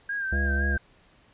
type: tone with vibrato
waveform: sine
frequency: 1599 Hz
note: G6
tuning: 34 cents sharp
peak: -27 dBFS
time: 0.09-0.78 s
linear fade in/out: 5 ms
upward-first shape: sine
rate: 3.9 Hz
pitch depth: 55 cents each way
type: harmonic tone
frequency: 69.3 Hz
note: C#2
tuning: in tune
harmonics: 1 / 3 / 5 / 7 / 9 / 10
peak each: -24 / -34 / -38 / -41 / -43 / -44 dBFS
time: 0.32-0.77 s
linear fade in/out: 5 ms
effects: pink hiss -59 dBFS RMS until 1.33 s + resampled to 8000 Hz